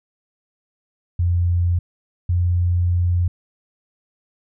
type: tone pair in turn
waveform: sine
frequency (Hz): 87.31 / 88.12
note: F2 / F2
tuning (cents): 0 / +16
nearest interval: unison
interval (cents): 16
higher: second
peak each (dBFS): -15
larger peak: neither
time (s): 1.19-1.79 / 2.29-3.28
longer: second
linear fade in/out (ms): 5
effects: none